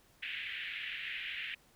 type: band-pass noise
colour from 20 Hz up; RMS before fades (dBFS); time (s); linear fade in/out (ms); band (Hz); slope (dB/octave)
white; -41; 0.22-1.55; 10; 1700 to 3100; 48
effects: pink hiss -66 dBFS RMS until 1.75 s